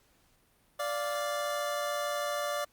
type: tone pair together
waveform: 25% pulse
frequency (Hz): 584.7 / 698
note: D5 / F5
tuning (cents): -8 / -1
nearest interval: minor third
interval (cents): 307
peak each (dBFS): -28 / -34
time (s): 0.79-2.65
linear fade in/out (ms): 10
effects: pink hiss -67 dBFS RMS until 2.72 s + Opus 48 kbps